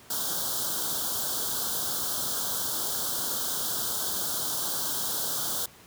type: band-stop noise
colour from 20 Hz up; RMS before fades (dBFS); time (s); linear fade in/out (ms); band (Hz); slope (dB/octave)
white; -30; 0.1-5.66; 5; 1600 to 3100; 96
effects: pink hiss -52 dBFS RMS until 5.86 s + high-pass 80 Hz 12 dB/octave